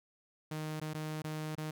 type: tone with dropouts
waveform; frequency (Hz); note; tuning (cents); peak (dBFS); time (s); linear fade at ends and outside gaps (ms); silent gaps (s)
sawtooth; 154.9; D#3; -7; -33; 0.51-1.71; 5; 0.8-0.814 / 0.935-0.945 / 1.221-1.242 / 1.553-1.578
effects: none